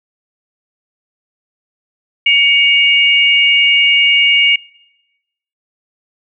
sine tone pair together, 2245 / 2838 Hz, C#7 / F7, +21 / +27 cents, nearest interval major third, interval 406 cents, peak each -10 dBFS, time 2.26-4.56 s, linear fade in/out 5 ms, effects noise-tail reverb RT60 1.0 s tail -24 dB re dry

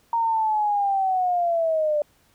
sine linear sweep, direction down, 932 to 587.3 Hz, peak -19 dBFS, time 0.13-2.02 s, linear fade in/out 2 ms, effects pink hiss -61 dBFS RMS until 2.34 s

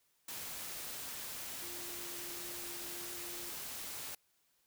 sine tone in noise, 348.2 Hz, F4, 5 cents flat, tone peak -52 dBFS, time 1.62-3.5 s, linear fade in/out 5 ms, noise white, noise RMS -44 dBFS, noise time 0.28-4.15 s, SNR -11 dB, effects white hiss -75 dBFS RMS until 4.66 s

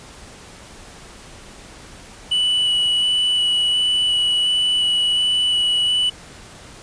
triangle tone with vibrato, 2955 Hz, F#7, 3 cents flat, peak -14 dBFS, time 2.31-6.1 s, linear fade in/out 10 ms, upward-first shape square, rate 1.4 Hz, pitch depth 8 cents each way, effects pink hiss -41 dBFS RMS until 6.82 s + resampled to 22050 Hz

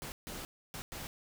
pink noise bursts at uneven times, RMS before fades -43 dBFS, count 4, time 0.02-0.12 / 0.27-0.45 / 0.74-0.82 / 0.92-1.07 s, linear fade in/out 0 ms, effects none

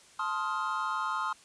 triangle chord, F dominant seventh, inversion first, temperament just, 873.1 / 1047.7 / 1257.2 / 1396.9 Hz, A5 / C6 / Eb6 / F6, -14 / +2 / +18 / 0 cents, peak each -36 / -32 / -32 / -35 dBFS, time 0.19-1.33 s, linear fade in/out 5 ms, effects white hiss -57 dBFS RMS until 1.44 s + resampled to 22050 Hz

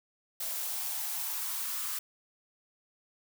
blue noise with high-pass filter sweep, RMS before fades -35 dBFS, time 0.4-1.99 s, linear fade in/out 5 ms, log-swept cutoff 600 to 1200 Hz, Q 3.3, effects none

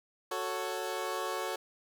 20% pulse chord, F# minor, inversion none, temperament equal with one note detuned, 370 / 442.8 / 554.4 Hz, F#4 / A4 / C#5, 0 / +11 / 0 cents, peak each -33 dBFS, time 0.31-1.56 s, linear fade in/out 5 ms, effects none

